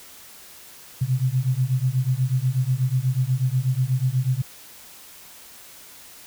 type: beating tone pair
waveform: sine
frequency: 124.9 / 133.1 Hz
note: B2 / C3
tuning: +20 / +30 cents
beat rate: 8.2 Hz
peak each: -22 dBFS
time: 1.01-4.42 s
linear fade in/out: 10 ms
effects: white hiss -45 dBFS RMS until 6.26 s